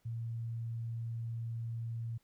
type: tone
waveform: sine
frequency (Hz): 115.3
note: A#2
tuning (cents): -19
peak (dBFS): -36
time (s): 0.05-2.18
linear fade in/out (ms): 10
effects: pink hiss -75 dBFS RMS until 2.23 s